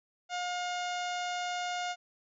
harmonic tone, 714 Hz, F5, 38 cents sharp, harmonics 1 / 2 / 3 / 4 / 5 / 6 / 7 / 8 / 9 / 10, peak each -34 / -40 / -43 / -44 / -45 / -50 / -51 / -51 / -50 / -53 dBFS, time 0.29-1.96 s, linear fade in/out 50 ms, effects none

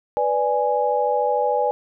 sine chord, G# diminished, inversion first, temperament equal, 493.9 / 587.3 / 830.6 Hz, B4 / D5 / G#5, 0 / 0 / 0 cents, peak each -22 / -23 / -21 dBFS, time 0.17-1.71 s, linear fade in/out 0 ms, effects none

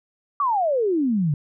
sine exponential sweep, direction down, 1184 to 138.59 Hz, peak -18 dBFS, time 0.4-1.34 s, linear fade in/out 2 ms, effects none

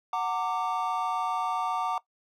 triangle chord, Gb augmented, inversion none, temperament equal with one note detuned, 740 / 913.7 / 1174.7 Hz, Gb5 / Bb5 / D6, 0 / -35 / 0 cents, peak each -29 dBFS, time 0.13-1.98 s, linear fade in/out 2 ms, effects noise-tail reverb RT60 0.1 s tail -18 dB re dry

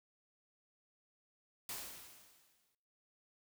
white noise with exponential decay, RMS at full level -42 dBFS, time 1.69-2.75 s, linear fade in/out 2 ms, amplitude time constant 230 ms, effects noise-tail reverb RT60 0.8 s tail -20 dB re dry

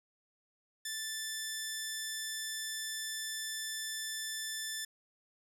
10% pulse tone, 1760 Hz, A6, in tune, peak -28 dBFS, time 0.85-4.85 s, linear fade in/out 5 ms, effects none

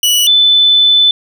sawtooth / sine tone pair in turn, 2944 / 3509 Hz, F#7 / A7, -9 / -5 cents, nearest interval minor third, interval 304 cents, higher second, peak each -5 dBFS, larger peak neither, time 0.03-0.27 / 0.27-1.11 s, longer second, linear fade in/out 2 ms, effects none

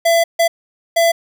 square tone bursts at uneven times, 671 Hz, E5, 31 cents sharp, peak -11 dBFS, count 3, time 0.05-0.24 / 0.39-0.48 / 0.96-1.12 s, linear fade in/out 10 ms, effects none

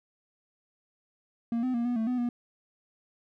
triangle tone with pitch steps, 232.9 / 254.9 / 235.7 / 243.9 / 222.7 / 250.1 / 241 Hz, A#3 / C4 / A#3 / B3 / A3 / B3 / B3, -1 / -45 / +19 / -21 / +21 / +22 / -42 cents, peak -24 dBFS, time 1.52-2.29 s, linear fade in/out 2 ms, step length 110 ms, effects none

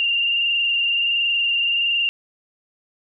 sine tone with frequency modulation, 2794 Hz, F7, in tune, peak -17 dBFS, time 0-2.09 s, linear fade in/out 0 ms, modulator 21.4 Hz, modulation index 2.3, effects none

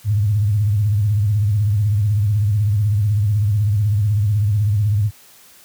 sine tone with vibrato, 103.8 Hz, G#2, in tune, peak -13 dBFS, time 0.04-5.11 s, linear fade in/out 50 ms, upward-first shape sine, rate 16 Hz, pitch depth 110 cents each way, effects white hiss -47 dBFS RMS until 5.64 s + high-pass 60 Hz 12 dB/octave

